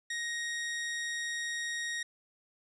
sawtooth tone, 1875 Hz, A#6, 10 cents sharp, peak -30 dBFS, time 0.1-2.03 s, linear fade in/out 5 ms, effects resampled to 22050 Hz

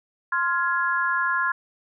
sine chord, F minor, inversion second, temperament just, 1047.7 / 1396.9 / 1676.3 Hz, C6 / F6 / Ab6, +2 / 0 / +16 cents, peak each -25 dBFS, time 0.32-1.52 s, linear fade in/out 5 ms, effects none

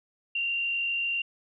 sine tone with frequency modulation, 2770 Hz, F7, 15 cents flat, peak -26 dBFS, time 0.35-1.22 s, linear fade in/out 5 ms, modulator 47.4 Hz, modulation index 0.8, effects none

